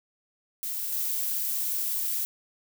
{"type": "noise with level steps", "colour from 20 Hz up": "violet", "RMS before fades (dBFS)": [-32, -29], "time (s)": [0.63, 2.25], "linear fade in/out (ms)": 0, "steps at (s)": 0.92, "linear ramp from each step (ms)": 5, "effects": []}